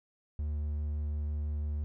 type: tone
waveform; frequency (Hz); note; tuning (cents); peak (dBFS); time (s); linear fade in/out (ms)
triangle; 74.5; D2; +25; -29; 0.39-1.84; 0
effects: none